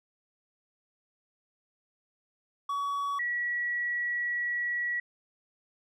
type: tone pair in turn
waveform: triangle / sine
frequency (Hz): 1130 / 1930.4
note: C#6 / B6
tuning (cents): +33 / -40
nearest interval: major sixth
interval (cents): 927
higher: second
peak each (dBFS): -27 / -28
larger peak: first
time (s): 2.69-3.19 / 3.19-5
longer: second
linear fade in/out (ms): 5
effects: none